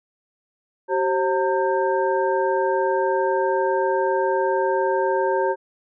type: tone cluster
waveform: sine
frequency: 382.4 / 535 / 912 / 1581 Hz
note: G4 / C5 / A#5 / G6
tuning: -43 / +38 / -38 / +14 cents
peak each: -22 / -23 / -23 / -31 dBFS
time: 0.88-5.56 s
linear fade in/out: 50 ms
effects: none

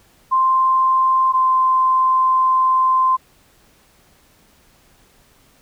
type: tone pair in turn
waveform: sine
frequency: 1046.5 / 1039.3 Hz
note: C6 / C6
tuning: 0 / -12 cents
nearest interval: unison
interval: 12 cents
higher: first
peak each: -12 dBFS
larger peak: neither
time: 0.31-1.33 / 1.33-3.17 s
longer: second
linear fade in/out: 20 ms
effects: pink hiss -54 dBFS RMS until 5.61 s

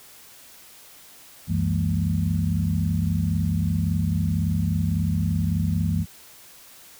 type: tone cluster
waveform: sine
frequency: 69 / 93.9 / 165.6 / 203.6 / 227.3 Hz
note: C#2 / F#2 / E3 / G#3 / A#3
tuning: -7 / +26 / +8 / -34 / -43 cents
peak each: -32 / -24 / -24 / -30 / -31 dBFS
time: 1.47-6.06 s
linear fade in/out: 50 ms
effects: white hiss -48 dBFS RMS until 6.99 s

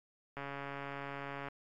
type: click train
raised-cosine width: 0.5 ms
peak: -27 dBFS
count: 157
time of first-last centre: 0.37-1.484 s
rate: 140 Hz
effects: AAC 64 kbps

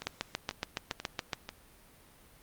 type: two click trains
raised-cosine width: 0.2 ms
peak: -22 / -14 dBFS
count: 4 / 10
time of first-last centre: 0.02-1.491 / 0.07-1.332 s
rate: 2.04 / 7.13 Hz
effects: pink hiss -59 dBFS RMS until 2.42 s + Opus 48 kbps

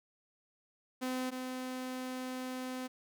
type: tone pair in turn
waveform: sawtooth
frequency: 255.9 / 255.9 Hz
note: C4 / C4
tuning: -38 / -38 cents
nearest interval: unison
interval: 0 cents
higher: neither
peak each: -30 / -34 dBFS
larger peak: first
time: 1.01-1.31 / 1.31-2.88 s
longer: second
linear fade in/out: 20 ms
effects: none

